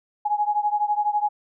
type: beating tone pair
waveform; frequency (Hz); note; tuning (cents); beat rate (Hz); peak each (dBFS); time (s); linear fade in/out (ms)
sine; 830.6 / 842.6; G#5 / G#5; 0 / +25; 12; -22 / -24; 0.25-1.29; 10
effects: none